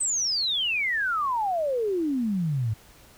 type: exponential sweep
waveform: sine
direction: down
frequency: 8372 to 103.4 Hz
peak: -23 dBFS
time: 0-2.74 s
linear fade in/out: 10 ms
effects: pink hiss -53 dBFS RMS until 3.17 s